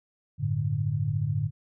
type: chord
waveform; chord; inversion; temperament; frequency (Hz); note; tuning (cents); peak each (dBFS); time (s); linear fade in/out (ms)
sine; G suspended second; none; equal with one note detuned; 95.93 / 110 / 146.83; G2 / A2 / D3; -37 / 0 / 0; -32 / -28 / -28; 0.38-1.51; 50
effects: none